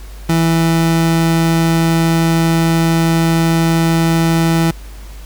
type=tone; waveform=30% pulse; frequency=164.81 Hz; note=E3; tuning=in tune; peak=-8 dBFS; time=0.29-4.71 s; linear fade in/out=5 ms; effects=added 50 Hz sine -29 dBFS peak until 5.25 s + pink hiss -41 dBFS RMS until 5.25 s